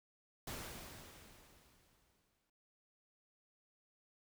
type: noise with exponential decay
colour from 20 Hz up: pink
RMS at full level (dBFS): -44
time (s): 0.47-2.5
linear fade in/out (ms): 5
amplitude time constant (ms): 440
effects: none